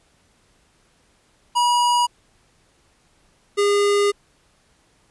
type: tone pair in turn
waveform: square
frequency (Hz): 966 / 406.9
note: B5 / G#4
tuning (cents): -39 / -35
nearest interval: octave + minor third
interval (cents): 1496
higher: first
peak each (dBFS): -16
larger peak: neither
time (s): 1.55-2.07 / 3.57-4.12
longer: second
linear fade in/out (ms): 20
effects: pink hiss -60 dBFS RMS until 5.1 s + resampled to 24000 Hz